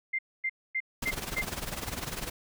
sine tone bursts, 2093 Hz, C7, in tune, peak -27 dBFS, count 5, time 0.13-1.42 s, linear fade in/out 10 ms, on 58 ms, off 250 ms
pink noise with tremolo, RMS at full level -33 dBFS, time 1.02-2.3 s, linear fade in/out 5 ms, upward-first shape sine, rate 20 Hz, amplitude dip 75%
effects none

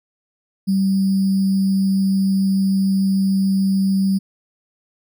sine tone with sample-and-hold, 193.2 Hz, G3, 25 cents flat, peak -14 dBFS, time 0.67-4.19 s, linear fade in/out 20 ms, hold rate 4900 Hz, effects none

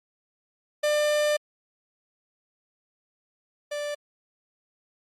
45% pulse tone pair in turn, 597 / 587.4 Hz, D5 / D5, +28 / 0 cents, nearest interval unison, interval 28 cents, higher first, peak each -21 / -29 dBFS, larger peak first, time 0.83-1.37 / 3.71-3.95 s, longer first, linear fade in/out 10 ms, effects low-pass 10000 Hz 12 dB/octave + Opus 48 kbps

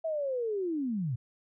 sine linear sweep, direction down, 659.3 to 110 Hz, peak -29 dBFS, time 0.04-1.16 s, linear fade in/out 10 ms, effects none

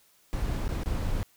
brown noise with dropouts, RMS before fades -29 dBFS, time 0.33-1.23 s, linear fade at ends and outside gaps 0 ms, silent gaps 0.68-0.69 / 0.834-0.859 s, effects white hiss -63 dBFS RMS until 1.36 s

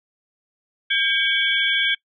sine tone cluster, 1602 / 2263 / 3144 / 3383 Hz, G6 / C#7 / G7 / G#7, +37 / +35 / +4 / +31 cents, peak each -23 dBFS, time 0.9-1.95 s, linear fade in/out 10 ms, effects noise-tail reverb RT60 0.1 s tail -22 dB re dry

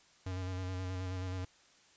square tone with vibrato, 92.5 Hz, F#2, in tune, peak -37 dBFS, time 0.26-1.45 s, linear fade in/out 5 ms, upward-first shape square, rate 9.4 Hz, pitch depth 24 cents each way, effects white hiss -64 dBFS RMS until 1.96 s + resampled to 16000 Hz

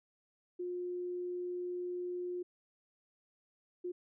sine tone bursts at uneven times, 356.9 Hz, F4, 38 cents sharp, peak -36 dBFS, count 2, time 0.59-2.43 / 3.84-3.92 s, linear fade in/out 10 ms, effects none

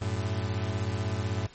40% pulse beating tone pair, 93.4 / 109.4 Hz, F#2 / A2, +17 / -9 cents, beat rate 16 Hz, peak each -30 dBFS, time 0.01-1.47 s, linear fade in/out 10 ms, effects pink hiss -53 dBFS RMS until 1.54 s + MP3 32 kbps

